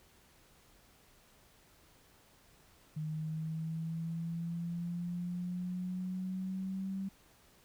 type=linear sweep; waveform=sine; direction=up; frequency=154.1 to 194 Hz; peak=-35 dBFS; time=2.96-7.09 s; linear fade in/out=10 ms; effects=pink hiss -64 dBFS RMS until 7.64 s